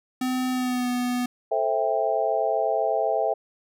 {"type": "tone with pitch glide", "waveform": "square", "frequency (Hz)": [255.1, 246.8], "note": ["C4", "B3"], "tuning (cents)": [-44, -1], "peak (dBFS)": -24, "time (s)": [0.21, 1.26], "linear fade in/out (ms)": 5, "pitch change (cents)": -57, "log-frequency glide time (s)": [0.51, 0.88]}
{"type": "chord", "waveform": "sine", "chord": "A minor seventh", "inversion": "none", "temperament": "just", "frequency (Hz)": [440, 528, 660, 792], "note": ["A4", "C5", "E5", "G5"], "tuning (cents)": [0, 16, 2, 18], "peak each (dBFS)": [-28, -28, -24, -27], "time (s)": [1.51, 3.34], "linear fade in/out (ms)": 10}
{"effects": []}